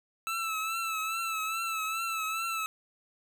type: tone with vibrato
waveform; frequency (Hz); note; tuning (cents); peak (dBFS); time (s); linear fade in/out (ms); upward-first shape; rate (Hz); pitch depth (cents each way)
25% pulse; 1317; E6; -2; -27; 0.27-2.66; 0; triangle; 2.4; 54
effects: none

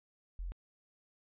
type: tone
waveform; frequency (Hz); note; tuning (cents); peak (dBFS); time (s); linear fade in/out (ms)
sine; 43.65; F1; 0; -37; 0.39-0.52; 0
effects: resampled to 8000 Hz

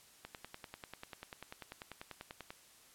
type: click train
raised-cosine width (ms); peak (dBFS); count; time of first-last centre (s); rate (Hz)
0.3; -29; 24; 0.25-2.505; 10.2
effects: white hiss -62 dBFS RMS until 2.94 s + low-pass 12000 Hz 12 dB/octave

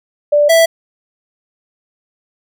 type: tone pair in turn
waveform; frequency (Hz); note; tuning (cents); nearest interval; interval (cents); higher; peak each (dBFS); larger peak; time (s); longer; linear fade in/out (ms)
sine / square; 587.3 / 659.2; D5 / E5; 0 / 0; major second; 200; second; -7; neither; 0.32-0.49 / 0.49-0.66; neither; 10
effects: none

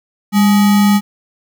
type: tone with sample-and-hold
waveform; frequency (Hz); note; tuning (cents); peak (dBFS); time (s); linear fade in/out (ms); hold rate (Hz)
sine; 202.6; G#3; -43; -7; 0.32-1.01; 50; 1050
effects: none

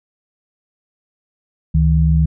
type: tone pair together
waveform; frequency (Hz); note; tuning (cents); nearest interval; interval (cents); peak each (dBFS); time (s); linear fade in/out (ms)
sine; 70.6 / 158.5; C#2 / D#3; +32 / +32; octave + major second; 1400; -13; 1.74-2.26; 10
effects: none

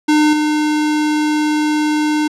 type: tone with level steps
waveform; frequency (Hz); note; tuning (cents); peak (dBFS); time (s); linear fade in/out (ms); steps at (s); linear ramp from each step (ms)
square; 302.9; D#4; -46; -10 / -14; 0.08-2.28; 10; 0.33; 2
effects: low-pass 8000 Hz 12 dB/octave

